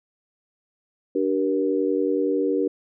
sine tone cluster, 292.9 / 384.2 / 474.3 Hz, D4 / G4 / A#4, -5 / -35 / +30 cents, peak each -24 dBFS, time 1.15-2.68 s, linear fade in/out 5 ms, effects none

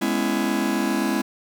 45% pulse chord, C# minor seventh, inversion second, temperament just, 207.9 / 249.5 / 277.2 / 332.6 Hz, G#3 / B3 / C#4 / E4, +2 / +18 / 0 / +16 cents, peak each -26 / -27 / -27 / -26 dBFS, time 0.01-1.22 s, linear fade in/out 10 ms, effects 9-bit

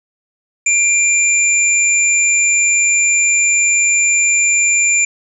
sine tone pair together, 2378 / 7121 Hz, D7 / A8, +21 / +20 cents, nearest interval octave + perfect fifth, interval 1899 cents, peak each -13 dBFS, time 0.66-5.05 s, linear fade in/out 5 ms, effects none

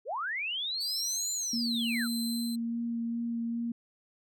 sine linear two-way sweep, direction up then down, 386.3 to 7180 to 1209 Hz, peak -31 dBFS, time 0.05-2.08 s, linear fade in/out 50 ms, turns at 1.32 s
sawtooth tone with tremolo, 4085 Hz, C8, 42 cents flat, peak -32 dBFS, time 0.8-2.56 s, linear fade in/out 10 ms, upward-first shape sine, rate 0.9 Hz, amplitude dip 70%
sine tone with vibrato, 233.1 Hz, A#3, in tune, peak -30 dBFS, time 1.53-3.72 s, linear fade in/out 5 ms, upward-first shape sine, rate 2.5 Hz, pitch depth 11 cents each way
effects none

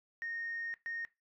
sine tone bursts at uneven times, 1850 Hz, A#6, 14 cents flat, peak -36 dBFS, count 2, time 0.22-0.74 / 0.86-1.05 s, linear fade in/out 0 ms, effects noise-tail reverb RT60 0.2 s tail -17 dB re dry + tanh soft clip ceiling -32 dBFS

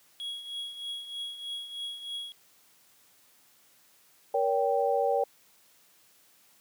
triangle tone with tremolo, 3322 Hz, G#7, in tune, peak -31 dBFS, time 0.2-2.32 s, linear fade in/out 0 ms, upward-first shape triangle, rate 3.2 Hz, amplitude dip 70%
sine chord, G diminished, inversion first, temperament just, 470.4 / 564.5 / 784 Hz, Bb4 / Db5 / G5, +16 / +31 / 0 cents, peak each -28 dBFS, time 4.34-5.24 s, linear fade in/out 5 ms
effects white hiss -62 dBFS RMS until 6.6 s + high-pass 100 Hz 12 dB/octave

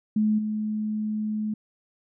sine tone with level steps, 214 Hz, A3, 48 cents flat, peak -19 / -25 dBFS, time 0.16-1.54 s, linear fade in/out 5 ms, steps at 0.38 s, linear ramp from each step 10 ms, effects none

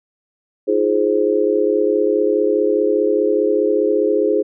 sine chord, F minor seventh, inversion third, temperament just, 314.3 / 349.2 / 419.1 / 523.8 Hz, Eb4 / F4 / Ab4 / C5, +18 / 0 / +16 / +2 cents, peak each -21 / -21 / -16 / -20 dBFS, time 0.67-4.43 s, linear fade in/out 20 ms, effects none

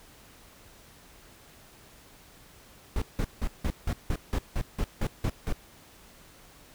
brown noise bursts, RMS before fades -27 dBFS, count 12, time 2.96-5.526 s, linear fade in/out 2 ms, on 58 ms, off 170 ms, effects pink hiss -54 dBFS RMS until 6.74 s

